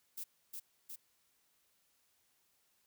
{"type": "noise with echo", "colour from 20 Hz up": "violet", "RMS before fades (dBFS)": -43, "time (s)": [0.17, 0.24], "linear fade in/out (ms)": 10, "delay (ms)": 360, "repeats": 2, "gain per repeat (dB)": -2, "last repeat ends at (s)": 0.96, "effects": ["white hiss -75 dBFS RMS until 2.86 s"]}